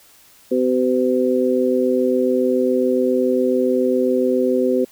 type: harmonic tone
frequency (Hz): 127.2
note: C3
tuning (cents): -48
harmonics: 2 / 3 / 4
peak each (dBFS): -19 / -19 / -19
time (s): 0.51-4.85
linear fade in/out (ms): 10
effects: white hiss -50 dBFS RMS until 4.91 s